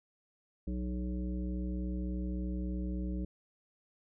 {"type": "harmonic tone with a mistuned harmonic", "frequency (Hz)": 61.74, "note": "B1", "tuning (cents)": 0, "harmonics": [1, 3, 5, 7, 9], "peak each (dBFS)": [-35, -38, -42, -51, -53], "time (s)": [0.67, 3.25], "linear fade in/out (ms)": 5, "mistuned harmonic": 7, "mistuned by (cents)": -41, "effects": []}